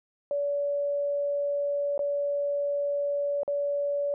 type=tone with dropouts; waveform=sine; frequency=572 Hz; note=D5; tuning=46 cents flat; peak=-25 dBFS; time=0.31-4.14 s; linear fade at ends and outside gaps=1 ms; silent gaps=1.978-1.992 / 3.433-3.478 s; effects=none